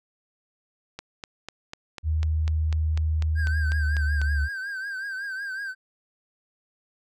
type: click train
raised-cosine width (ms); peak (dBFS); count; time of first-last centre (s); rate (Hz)
0.2; -18; 14; 0.99-4.216; 4.03
type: tone with pitch glide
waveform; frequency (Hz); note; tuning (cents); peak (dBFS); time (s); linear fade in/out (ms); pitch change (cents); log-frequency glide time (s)
sine; 78.4 to 72.31; D#2 to D2; +14 to -26; -21; 2.03-4.49; 50; -140; 3.38-4.36
type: tone with vibrato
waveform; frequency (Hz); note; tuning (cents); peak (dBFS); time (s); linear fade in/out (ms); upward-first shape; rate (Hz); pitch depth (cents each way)
triangle; 1577; G6; +10; -28; 3.35-5.75; 50; triangle; 5.4; 86
effects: none